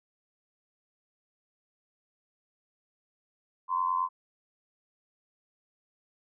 sine tone with amplitude modulation, 1033 Hz, C6, 22 cents flat, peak -22 dBFS, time 3.68-4.09 s, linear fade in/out 50 ms, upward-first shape sine, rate 89.6 Hz, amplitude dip 75%, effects none

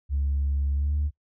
sine tone with pitch glide, 70.1 to 73.59 Hz, C#2 to D2, +20 to +4 cents, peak -21 dBFS, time 0.09-1.11 s, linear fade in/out 50 ms, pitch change +84 cents, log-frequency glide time 0.74-0.94 s, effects noise-tail reverb RT60 0.1 s tail -23 dB re dry + tanh soft clip ceiling -19 dBFS

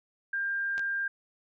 sine tone, 1597 Hz, G6, 32 cents sharp, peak -28 dBFS, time 0.33-1.08 s, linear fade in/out 5 ms
clicks, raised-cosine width 0.2 ms, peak -23 / -27 dBFS, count 2, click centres 0.78 / 0.794 s
effects none

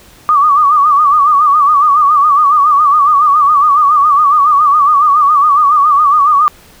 sine tone with vibrato, 1174.7 Hz, D6, in tune, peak -5 dBFS, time 0.29-6.48 s, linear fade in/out 0 ms, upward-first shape sine, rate 7.2 Hz, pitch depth 99 cents each way, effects pink hiss -41 dBFS RMS until 6.8 s

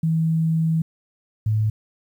sine tone pair in turn, 161.7 / 108.14 Hz, E3 / A2, -33 / -30 cents, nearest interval perfect fifth, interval 697 cents, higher first, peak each -17 dBFS, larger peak neither, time 0.03-0.82 / 1.46-1.7 s, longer first, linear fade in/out 5 ms, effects 9-bit

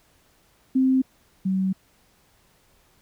sine tone pair in turn, 261.6 / 189.66 Hz, C4 / F#3, 0 / +43 cents, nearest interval tritone, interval 557 cents, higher first, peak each -16 / -20 dBFS, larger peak first, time 0.75-1.02 / 1.45-1.73 s, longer second, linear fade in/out 10 ms, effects pink hiss -61 dBFS RMS until 3.01 s

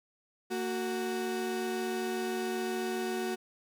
35% pulse tone pair together, 228.7 / 369.8 Hz, A#3 / F#4, -33 / -1 cents, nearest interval minor sixth, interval 832 cents, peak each -35 / -31 dBFS, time 0.5-3.36 s, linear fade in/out 20 ms, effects none

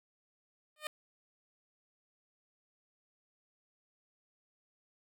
10% pulse tone with exponential growth, 609 Hz, D#5, 37 cents flat, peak -25 dBFS, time 0.76-0.87 s, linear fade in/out 2 ms, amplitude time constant 22 ms, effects none

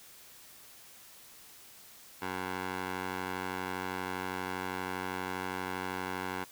15% pulse tone with band-pass filter, 92.5 Hz, F#2, in tune, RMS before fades -37 dBFS, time 2.21-6.45 s, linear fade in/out 20 ms, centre 1300 Hz, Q 0.81, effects white hiss -54 dBFS RMS until 6.51 s

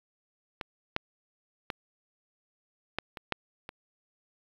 clicks, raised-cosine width 0.3 ms, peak -18 / -11 / -16 / -13 / -23 / -11 / -23 dBFS, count 7, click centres 0.612 / 0.964 / 1.702 / 2.986 / 3.172 / 3.323 / 3.691 s, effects low-pass 5000 Hz 12 dB/octave + 8-bit

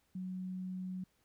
sine tone, 185 Hz, F#3, in tune, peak -38 dBFS, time 0.15-1.04 s, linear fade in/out 5 ms, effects pink hiss -75 dBFS RMS until 1.24 s

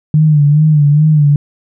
sine tone with vibrato, 150 Hz, D3, 37 cents sharp, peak -5 dBFS, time 0.14-1.36 s, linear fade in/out 2 ms, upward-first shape sine, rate 2.4 Hz, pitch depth 68 cents each way, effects none

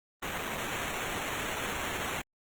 white noise with sample-and-hold, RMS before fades -35 dBFS, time 0.22-2.22 s, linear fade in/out 10 ms, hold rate 4900 Hz, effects Opus 24 kbps

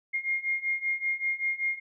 sine beating tone pair, 2128 / 2133.2 Hz, C7 / C7, +29 / +33 cents, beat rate 5.2 Hz, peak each -31 / -29 dBFS, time 0.13-1.8 s, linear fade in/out 20 ms, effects none

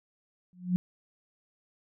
sine tone with exponential growth, 180 Hz, F#3, 47 cents flat, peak -19 dBFS, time 0.53-0.76 s, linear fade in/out 0 ms, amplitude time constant 50 ms, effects none

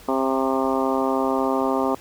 harmonic tone with a mistuned harmonic, 133 Hz, C3, 29 cents sharp, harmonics 2 / 3 / 4 / 5 / 6 / 7 / 8 / 9, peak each -24 / -26 / -27 / -28 / -29 / -29 / -30 / -31 dBFS, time 0.08-1.95 s, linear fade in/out 5 ms, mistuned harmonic 7, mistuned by -17 cents, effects pink hiss -46 dBFS RMS until 2 s

